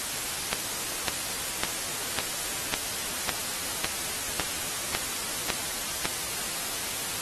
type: click train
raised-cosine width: 0.2 ms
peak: -6 dBFS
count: 11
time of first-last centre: 0.53-6.055 s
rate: 1.81 Hz
effects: white hiss -32 dBFS RMS until 7.21 s + AAC 32 kbps